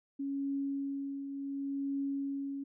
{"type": "tone with tremolo", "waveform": "sine", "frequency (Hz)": 277.2, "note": "C#4", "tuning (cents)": 0, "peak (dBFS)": -31, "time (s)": [0.19, 2.64], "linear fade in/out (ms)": 10, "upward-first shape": "triangle", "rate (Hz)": 0.69, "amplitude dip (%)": 55, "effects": []}